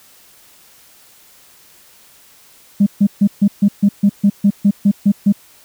sine tone bursts, 201.9 Hz, G#3, 49 cents flat, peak -6 dBFS, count 13, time 2.8-5.325 s, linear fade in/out 10 ms, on 65 ms, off 140 ms, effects tanh soft clip ceiling -3 dBFS + white hiss -47 dBFS RMS until 5.64 s

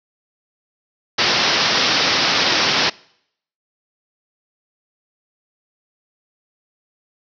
white low-pass noise, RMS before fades -17 dBFS, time 1.18-2.9 s, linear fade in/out 10 ms, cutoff 5600 Hz, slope 96 dB/octave, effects noise-tail reverb RT60 0.7 s tail -24 dB re dry + high-pass 150 Hz 12 dB/octave

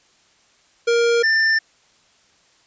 square tone pair in turn, 469 / 1785.1 Hz, A#4 / A6, +11 / +25 cents, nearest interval octave + major seventh, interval 2314 cents, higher second, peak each -15 dBFS, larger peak neither, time 0.87-1.23 / 1.23-1.59 s, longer neither, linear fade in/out 10 ms, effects white hiss -57 dBFS RMS until 2.66 s + resampled to 16000 Hz

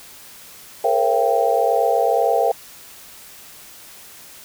sine tone cluster, 428.6 / 470.7 / 539 / 679 / 786 Hz, A4 / A#4 / C#5 / F5 / G5, -45 / +17 / -49 / -49 / +4 cents, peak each -27 / -20 / -22 / -20 / -20 dBFS, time 0.84-2.52 s, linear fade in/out 5 ms, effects white hiss -42 dBFS RMS until 4.44 s

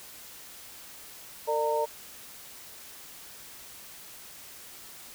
sine tone cluster, 455.1 / 597 / 917 Hz, A#4 / D5 / A#5, -42 / +28 / -29 cents, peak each -29 dBFS, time 1.47-1.86 s, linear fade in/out 20 ms, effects white hiss -47 dBFS RMS until 5.14 s

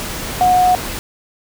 sine tone in noise, 729 Hz, F#5, 26 cents flat, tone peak -9 dBFS, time 0.41-0.75 s, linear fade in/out 0 ms, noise pink, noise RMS -25 dBFS, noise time 0-0.99 s, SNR +13 dB, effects none

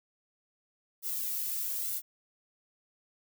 violet noise with flanger, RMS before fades -34 dBFS, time 1.02-2.02 s, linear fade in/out 50 ms, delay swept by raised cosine 1.4 to 2.4 ms, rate 1.1 Hz, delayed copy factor +0.95, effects none

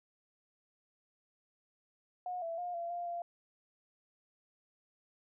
sine tone with pitch steps, 723 / 666 / 710 / 683 / 698 / 691 Hz, F#5 / E5 / F5 / F5 / F5 / F5, -40 / +18 / +28 / -39 / -1 / -19 cents, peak -36 dBFS, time 2.26-3.22 s, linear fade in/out 2 ms, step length 160 ms, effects none

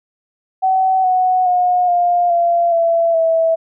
sine tone with pitch steps, 757 / 738.9 / 721.1 / 703.9 / 687 / 670.5 / 654.5 Hz, F#5 / F#5 / F#5 / F5 / F5 / E5 / E5, +39 / -3 / -45 / +13 / -29 / +29 / -13 cents, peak -11 dBFS, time 0.62-3.56 s, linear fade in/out 20 ms, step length 420 ms, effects none

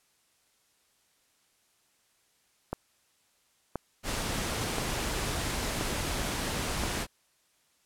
click train, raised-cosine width 1 ms, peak -17 dBFS, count 5, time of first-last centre 2.73-6.837 s, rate 0.974 Hz
pink noise, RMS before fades -32 dBFS, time 4.03-7.07 s, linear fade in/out 50 ms
effects white hiss -69 dBFS RMS until 7.85 s + low-pass 11000 Hz 12 dB/octave

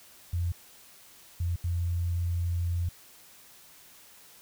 sine tone bursts at uneven times, 86.5 Hz, F2, 16 cents flat, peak -26 dBFS, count 3, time 0.33-0.52 / 1.4-1.56 / 1.64-2.89 s, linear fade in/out 5 ms, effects white hiss -54 dBFS RMS until 4.41 s

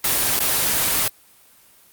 white noise with dropouts, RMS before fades -19 dBFS, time 0.04-1.08 s, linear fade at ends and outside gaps 2 ms, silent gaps 0.392-0.403 s, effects white hiss -52 dBFS RMS until 1.92 s + Opus 24 kbps

